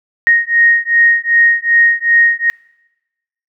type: beating tone pair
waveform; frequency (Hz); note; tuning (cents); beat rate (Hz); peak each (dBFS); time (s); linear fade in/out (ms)
sine; 1864.7 / 1867.3; A#6 / A#6; 0 / +2; 2.6; -11; 0.27-2.5; 0
effects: noise-tail reverb RT60 1.0 s tail -25 dB re dry